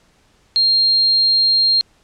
sine tone, 4200 Hz, C8, 6 cents sharp, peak -11 dBFS, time 0.56-1.81 s, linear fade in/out 0 ms, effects pink hiss -56 dBFS RMS until 2.03 s + low-pass 8000 Hz 12 dB/octave

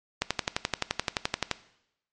click train, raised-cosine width 0.2 ms, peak -7 dBFS, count 16, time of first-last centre 0.22-1.513 s, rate 11.6 Hz, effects noise-tail reverb RT60 0.8 s tail -17 dB re dry + MP3 48 kbps

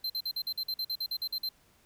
square tone bursts, 4115 Hz, C8, 30 cents flat, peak -31 dBFS, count 14, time 0.04-1.49 s, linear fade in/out 5 ms, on 59 ms, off 48 ms, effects pink hiss -65 dBFS RMS until 1.85 s

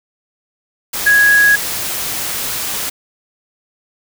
sine tone in noise, 1661.2 Hz, G#6, in tune, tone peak -7 dBFS, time 1.06-1.56 s, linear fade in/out 10 ms, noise white, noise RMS -21 dBFS, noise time 0.93-2.9 s, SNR +11 dB, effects none

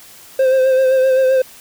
triangle tone with vibrato, 523.3 Hz, C5, in tune, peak -8 dBFS, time 0.39-1.42 s, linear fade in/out 5 ms, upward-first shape sine, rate 7.7 Hz, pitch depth 30 cents each way, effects white hiss -41 dBFS RMS until 1.6 s

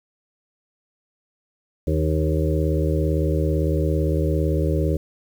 harmonic tone with a mistuned harmonic, 77.78 Hz, D#2, in tune, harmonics 1 / 2 / 4 / 5 / 6 / 7, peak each -21 / -24 / -27 / -28 / -29 / -29 dBFS, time 1.87-4.97 s, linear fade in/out 5 ms, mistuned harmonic 4, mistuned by -22 cents, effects 8-bit

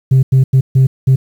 sine tone bursts at uneven times, 132 Hz, C3, 16 cents sharp, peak -3 dBFS, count 5, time 0.11-0.23 / 0.32-0.44 / 0.53-0.61 / 0.75-0.87 / 1.07-1.16 s, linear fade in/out 10 ms, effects tanh soft clip ceiling -4 dBFS + 7-bit

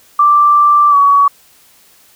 sine tone with pitch glide, 1174.7 to 1129.5 Hz, D6 to C#6, 0 to +32 cents, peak -5 dBFS, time 0.19-1.28 s, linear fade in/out 5 ms, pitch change -68 cents, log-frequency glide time 0.9-0.96 s, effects white hiss -47 dBFS RMS until 2.15 s

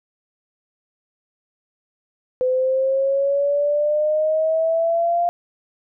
sine exponential sweep, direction up, 506 to 698.5 Hz, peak -16 dBFS, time 2.41-5.29 s, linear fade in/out 0 ms, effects none

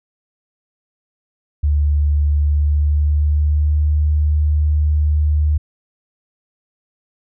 sine tone with pitch glide, 73.42 to 75.31 Hz, D2 to D2, 0 to +44 cents, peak -12 dBFS, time 1.63-5.58 s, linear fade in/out 10 ms, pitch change +44 cents, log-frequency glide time 2.37-4.03 s, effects none

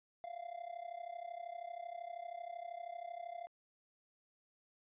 triangle tone with amplitude modulation, 693 Hz, F5, 14 cents flat, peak -38 dBFS, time 0.24-3.47 s, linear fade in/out 0 ms, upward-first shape sine, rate 32.8 Hz, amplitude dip 85%, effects resampled to 8000 Hz

